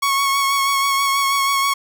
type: tone with vibrato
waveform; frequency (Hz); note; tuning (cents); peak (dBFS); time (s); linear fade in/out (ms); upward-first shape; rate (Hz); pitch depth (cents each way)
sawtooth; 1105; C#6; -6; -12; 0.02-1.74; 10; sine; 6.2; 22
effects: none